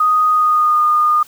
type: tone with pitch glide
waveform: sine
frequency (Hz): 1244.5 to 1220.3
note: D#6 to D#6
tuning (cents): 0 to -34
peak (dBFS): -10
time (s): 0-1.23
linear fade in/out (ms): 5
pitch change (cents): -34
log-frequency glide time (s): 0.3-0.83
effects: white hiss -44 dBFS RMS until 1.27 s